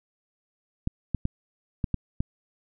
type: clicks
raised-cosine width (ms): 5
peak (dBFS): -13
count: 6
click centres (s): 0.874 / 1.147 / 1.254 / 1.842 / 1.943 / 2.205
effects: none